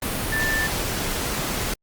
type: tone in noise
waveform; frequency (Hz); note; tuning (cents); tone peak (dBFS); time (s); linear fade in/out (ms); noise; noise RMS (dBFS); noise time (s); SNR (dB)
sine; 1771; A6; +11; -22; 0.32-0.67; 5; pink; -26; 0.02-1.74; +1
effects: Opus 32 kbps